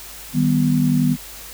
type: chord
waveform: sine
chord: Eb augmented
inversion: none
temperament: equal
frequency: 155.56 / 196 / 246.9 Hz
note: Eb3 / G3 / B3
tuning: 0 / 0 / 0 cents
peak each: -18 / -22 / -17 dBFS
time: 0.33-1.17 s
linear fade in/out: 50 ms
effects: added 50 Hz sine -44 dBFS peak until 1.53 s + white hiss -37 dBFS RMS until 1.53 s